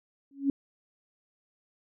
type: tone with exponential growth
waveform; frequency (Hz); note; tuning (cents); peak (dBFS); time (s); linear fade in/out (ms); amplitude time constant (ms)
sine; 277.2; C#4; 0; -19; 0.31-0.5; 2; 40
effects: none